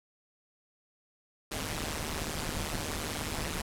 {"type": "noise with amplitude modulation", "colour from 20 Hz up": "pink", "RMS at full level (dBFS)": -31, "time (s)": [1.51, 3.62], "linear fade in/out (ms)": 10, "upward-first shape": "sine", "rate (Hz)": 153, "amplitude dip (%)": 90, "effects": ["low-pass 12000 Hz 12 dB/octave"]}